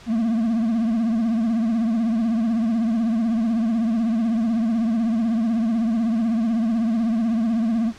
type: tone with vibrato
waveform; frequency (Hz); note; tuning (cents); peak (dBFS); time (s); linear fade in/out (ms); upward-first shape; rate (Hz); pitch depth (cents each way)
triangle; 226.6; A#3; -49; -16; 0.06-7.93; 50; triangle; 16; 110
effects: pink hiss -45 dBFS RMS until 7.98 s + low-pass 6000 Hz 12 dB/octave